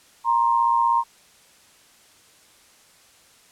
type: tone pair together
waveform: sine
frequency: 936.8 / 1053 Hz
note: A#5 / C6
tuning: +8 / +11 cents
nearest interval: major second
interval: 203 cents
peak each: -18 / -21 dBFS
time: 0.24-1.04 s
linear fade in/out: 50 ms
effects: white hiss -54 dBFS RMS until 3.51 s + low-pass 10000 Hz 12 dB/octave